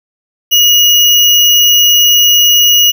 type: tone with sample-and-hold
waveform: sine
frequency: 2889 Hz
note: F#7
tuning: 42 cents flat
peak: -4 dBFS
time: 0.51-2.92 s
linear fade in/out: 20 ms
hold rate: 8820 Hz
effects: none